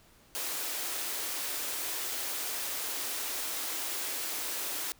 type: high-pass noise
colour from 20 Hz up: white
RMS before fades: -35 dBFS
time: 0.35-4.92 s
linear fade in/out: 0 ms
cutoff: 260 Hz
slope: 96 dB/octave
effects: pink hiss -61 dBFS RMS until 4.99 s